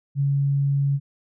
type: tone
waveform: sine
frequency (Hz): 140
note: C#3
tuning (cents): +18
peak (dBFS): -18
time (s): 0.15-1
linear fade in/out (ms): 50
effects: none